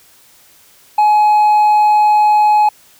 sine tone with hard clipping, 844 Hz, G#5, 28 cents sharp, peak -8 dBFS, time 0.98-2.69 s, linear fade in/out 5 ms, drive 2 dB, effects white hiss -47 dBFS RMS until 2.99 s

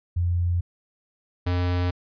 sine / square tone pair in turn, 87.31 / 89.09 Hz, F2 / F2, 0 / +35 cents, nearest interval unison, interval 35 cents, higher second, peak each -20 / -22 dBFS, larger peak first, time 0.16-0.61 / 1.46-1.91 s, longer neither, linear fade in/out 10 ms, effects resampled to 11025 Hz

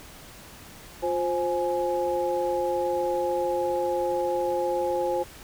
sine tone cluster, 353.4 / 525 / 837 Hz, F4 / C5 / G#5, +21 / +6 / +13 cents, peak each -29 / -26 / -29 dBFS, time 1.02-5.24 s, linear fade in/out 20 ms, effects pink hiss -46 dBFS RMS until 5.43 s

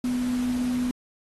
sine tone in noise, 248.4 Hz, B3, 10 cents sharp, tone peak -23 dBFS, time 0.04-0.91 s, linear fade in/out 2 ms, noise pink, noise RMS -40 dBFS, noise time 0.04-0.91 s, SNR +14 dB, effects AAC 32 kbps

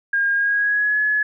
sine tone with pitch glide, 1618 to 1700.4 Hz, G#6 to G#6, -46 to +40 cents, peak -16 dBFS, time 0.13-1.23 s, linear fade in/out 5 ms, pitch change +86 cents, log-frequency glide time 0.34-0.99 s, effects none

